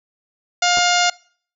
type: harmonic tone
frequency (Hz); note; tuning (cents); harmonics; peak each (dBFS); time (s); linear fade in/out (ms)
708; F5; +23; 1 / 2 / 3 / 4 / 5 / 6 / 7 / 8 / 9 / 10; -18 / -21 / -23 / -24 / -25 / -26 / -26 / -27 / -28 / -28; 0.62-1.1; 5
type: clicks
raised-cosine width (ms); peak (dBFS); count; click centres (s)
1; -16; 2; 0.773 / 0.785
effects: noise-tail reverb RT60 0.5 s tail -24 dB re dry